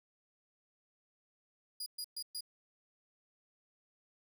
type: tone bursts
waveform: sawtooth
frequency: 4885 Hz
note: D#8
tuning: 33 cents flat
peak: -36 dBFS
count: 4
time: 1.8-2.408 s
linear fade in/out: 5 ms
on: 62 ms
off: 120 ms
effects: none